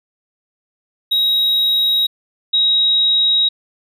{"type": "tone pair in turn", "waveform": ["triangle", "sine"], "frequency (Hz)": [3810, 3810], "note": ["A#7", "A#7"], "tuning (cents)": [37, 37], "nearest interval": "unison", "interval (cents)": 0, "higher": "neither", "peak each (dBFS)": -11, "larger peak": "neither", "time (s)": [[1.11, 2.07], [2.53, 3.49]], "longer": "neither", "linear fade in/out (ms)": 10, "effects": []}